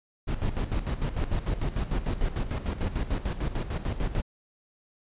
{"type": "noise with tremolo", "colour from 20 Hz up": "brown", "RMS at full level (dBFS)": -26, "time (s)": [0.27, 4.22], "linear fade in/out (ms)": 20, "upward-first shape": "square", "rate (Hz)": 6.7, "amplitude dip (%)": 70, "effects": ["resampled to 8000 Hz"]}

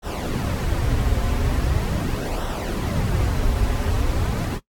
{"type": "noise with flanger", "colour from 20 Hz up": "brown", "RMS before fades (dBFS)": -22, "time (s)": [0.02, 4.6], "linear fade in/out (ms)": 50, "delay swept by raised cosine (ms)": [0.43, 6.43], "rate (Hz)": 0.41, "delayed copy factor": -0.6, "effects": ["noise-tail reverb RT60 0.1 s tail -18 dB re dry", "AAC 64 kbps"]}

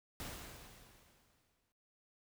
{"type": "noise with exponential decay", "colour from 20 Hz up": "pink", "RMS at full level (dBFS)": -44, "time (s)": [0.2, 1.72], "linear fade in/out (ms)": 0, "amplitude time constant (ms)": 330, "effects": ["noise-tail reverb RT60 0.5 s tail -21 dB re dry"]}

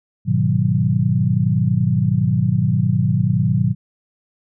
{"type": "chord", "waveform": "sine", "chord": "G# minor seventh", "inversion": "none", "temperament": "equal", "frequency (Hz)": [103.83, 123.47, 155.56, 185], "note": ["G#2", "B2", "D#3", "F#3"], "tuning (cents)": [0, 0, 0, 0], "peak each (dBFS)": [-21, -18, -20, -20], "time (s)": [0.25, 3.75], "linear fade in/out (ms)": 50, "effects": []}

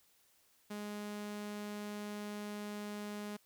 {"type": "tone", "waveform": "sawtooth", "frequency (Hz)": 207.7, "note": "G#3", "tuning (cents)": 0, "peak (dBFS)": -37, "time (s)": [0.7, 3.37], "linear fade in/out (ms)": 10, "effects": ["white hiss -70 dBFS RMS until 3.45 s"]}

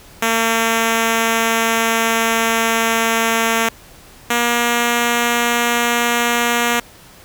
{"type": "tone pair in turn", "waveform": "5% pulse", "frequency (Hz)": [227.1, 237.9], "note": ["A#3", "A#3"], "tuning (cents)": [-45, 35], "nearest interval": "minor second", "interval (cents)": 80, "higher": "second", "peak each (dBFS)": -3, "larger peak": "neither", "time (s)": [[0.22, 3.69], [4.3, 6.8]], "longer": "first", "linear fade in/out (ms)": 5, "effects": ["pink hiss -43 dBFS RMS until 7.24 s"]}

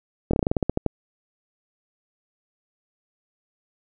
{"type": "slowing click train", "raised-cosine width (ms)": 2, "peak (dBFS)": -7, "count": 12, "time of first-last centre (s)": [0.31, 0.863], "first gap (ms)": 24, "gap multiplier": 1.14, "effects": []}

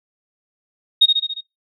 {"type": "tone with echo", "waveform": "sine", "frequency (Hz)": 3729, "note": "A#7", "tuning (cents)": 0, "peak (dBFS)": -6, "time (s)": [1.01, 1.06], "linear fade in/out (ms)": 10, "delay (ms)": 70, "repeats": 5, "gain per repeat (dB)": -4, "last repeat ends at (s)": 1.41, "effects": ["noise-tail reverb RT60 0.2 s tail -26 dB re dry", "tanh soft clip ceiling -2 dBFS"]}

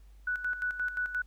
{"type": "tone with tremolo", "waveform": "sine", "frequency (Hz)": 1480, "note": "F#6", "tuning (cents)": 0, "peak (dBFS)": -28, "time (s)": [0.27, 1.22], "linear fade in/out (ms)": 5, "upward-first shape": "square", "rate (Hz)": 5.7, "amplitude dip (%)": 65, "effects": ["added 50 Hz sine -51 dBFS peak until 1.26 s", "pink hiss -70 dBFS RMS until 1.26 s"]}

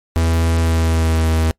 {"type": "tone with pitch glide", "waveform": "45% pulse", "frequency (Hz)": [82.41, 80.34], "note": ["E2", "E2"], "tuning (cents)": [0, -44], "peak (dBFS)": -13, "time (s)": [0.16, 1.51], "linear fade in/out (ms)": 0, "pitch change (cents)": -44, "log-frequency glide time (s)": [0.6, 1.28], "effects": ["noise-tail reverb RT60 0.1 s tail -24 dB re dry", "MP3 64 kbps"]}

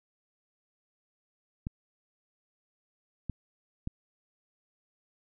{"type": "clicks", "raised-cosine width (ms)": 5, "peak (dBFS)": -21, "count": 3, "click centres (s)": [1.669, 3.297, 3.874], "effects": []}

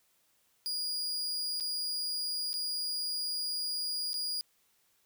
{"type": "tone with dropouts", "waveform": "40% pulse", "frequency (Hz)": 4868, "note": "D#8", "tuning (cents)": -39, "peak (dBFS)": -31, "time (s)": [0.66, 4.41], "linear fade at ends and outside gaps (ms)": 0, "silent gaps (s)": [[1.6, 1.607], [2.531, 2.54], [4.132, 4.141]], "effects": ["white hiss -71 dBFS RMS until 5.05 s"]}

